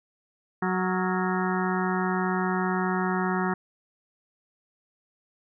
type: harmonic tone with a mistuned harmonic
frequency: 185 Hz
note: F#3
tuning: in tune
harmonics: 1 / 2 / 4 / 5 / 6 / 7 / 8 / 9 / 10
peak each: -27 / -30 / -33 / -34 / -35 / -35 / -36 / -37 / -37 dBFS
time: 0.62-3.54 s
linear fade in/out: 5 ms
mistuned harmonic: 8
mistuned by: -80 cents
effects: none